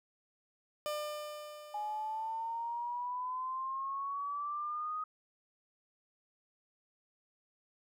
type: tone with exponential decay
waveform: 30% pulse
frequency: 600 Hz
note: D5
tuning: 37 cents sharp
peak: -31 dBFS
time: 0.86-3.07 s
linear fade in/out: 0 ms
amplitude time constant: 480 ms
type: exponential sweep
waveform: sine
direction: up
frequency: 833 to 1255 Hz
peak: -35 dBFS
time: 1.74-5.04 s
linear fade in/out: 5 ms
effects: none